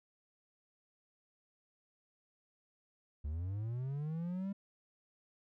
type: linear sweep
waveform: triangle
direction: up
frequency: 69.6 to 200.4 Hz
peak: -34 dBFS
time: 3.24-4.53 s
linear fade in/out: 10 ms
effects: none